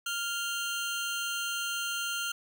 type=tone pair together; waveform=25% pulse; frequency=1396.9 / 3136 Hz; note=F6 / G7; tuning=0 / 0 cents; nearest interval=octave + major second; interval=1400 cents; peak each=-29 / -33 dBFS; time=0.06-2.32 s; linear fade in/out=5 ms; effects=none